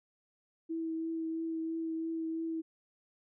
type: tone with vibrato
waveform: sine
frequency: 325.3 Hz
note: E4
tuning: 23 cents flat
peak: -33 dBFS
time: 0.69-2.62 s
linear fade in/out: 20 ms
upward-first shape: triangle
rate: 3 Hz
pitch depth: 16 cents each way
effects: none